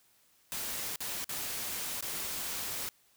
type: noise with dropouts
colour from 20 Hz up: white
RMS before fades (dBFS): -37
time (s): 0.52-2.89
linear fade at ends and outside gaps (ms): 0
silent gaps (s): 0.959-1.005 / 1.243-1.292 / 2.008-2.025
effects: white hiss -67 dBFS RMS until 3.16 s